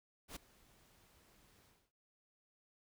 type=noise with ADSR envelope; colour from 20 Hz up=pink; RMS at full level=-45 dBFS; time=0.28-1.92 s; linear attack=82 ms; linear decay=6 ms; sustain=-23 dB; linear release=270 ms; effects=none